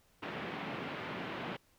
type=band-pass noise; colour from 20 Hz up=pink; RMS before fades=-41 dBFS; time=0.22-1.57 s; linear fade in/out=10 ms; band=140 to 3000 Hz; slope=24 dB/octave; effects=pink hiss -69 dBFS RMS until 1.78 s